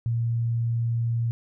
sine tone, 116.54 Hz, A#2, in tune, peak -22 dBFS, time 0.06-1.31 s, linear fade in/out 0 ms, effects none

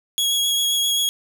sawtooth tone with vibrato, 3322 Hz, G#7, in tune, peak -15 dBFS, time 0.18-1.09 s, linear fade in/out 0 ms, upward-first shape triangle, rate 7.6 Hz, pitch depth 17 cents each way, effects none

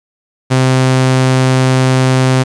sawtooth tone, 130 Hz, C3, 11 cents flat, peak -4 dBFS, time 0.5-2.44 s, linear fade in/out 20 ms, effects resampled to 22050 Hz + 7-bit

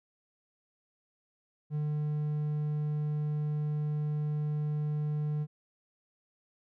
triangle tone, 150 Hz, D3, 37 cents sharp, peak -27 dBFS, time 1.7-5.47 s, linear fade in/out 50 ms, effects none

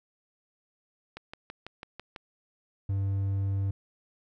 click train, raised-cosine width 0.3 ms, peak -24 dBFS, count 7, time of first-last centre 1.17-2.162 s, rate 6.05 Hz
triangle tone, 98 Hz, G2, in tune, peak -24 dBFS, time 2.89-3.71 s, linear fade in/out 5 ms
effects none

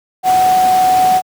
sine tone in noise, 743 Hz, F#5, 7 cents sharp, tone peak -8 dBFS, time 0.23-1.22 s, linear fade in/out 50 ms, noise pink, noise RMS -23 dBFS, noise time 0.23-1.22 s, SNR +12 dB, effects high-pass 150 Hz 12 dB/octave

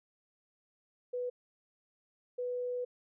sine tone bursts at uneven times, 493.9 Hz, B4, in tune, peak -33 dBFS, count 2, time 1.13-1.3 / 2.38-2.85 s, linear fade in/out 10 ms, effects none

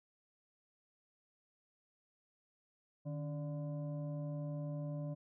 sine tone with frequency modulation, 151 Hz, D3, 48 cents sharp, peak -38 dBFS, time 3.05-5.15 s, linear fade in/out 20 ms, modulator 434 Hz, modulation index 0.69, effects none

